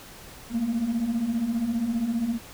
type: beating tone pair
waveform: sine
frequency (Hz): 220 / 235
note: A3 / A#3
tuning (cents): 0 / +14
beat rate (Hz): 15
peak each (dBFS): -28 / -23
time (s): 0.5-2.39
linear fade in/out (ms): 50
effects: tanh soft clip ceiling -20 dBFS + pink hiss -45 dBFS RMS until 2.53 s